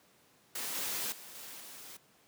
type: noise with level steps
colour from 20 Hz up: white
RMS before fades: -38 / -36 / -50 / -47 / -49 dBFS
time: 0.55-1.97 s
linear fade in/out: 5 ms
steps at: 0.75 / 1.12 / 1.35 / 1.6 s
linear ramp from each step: 2 ms
effects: pink hiss -65 dBFS RMS until 2.27 s + high-pass 150 Hz 12 dB/octave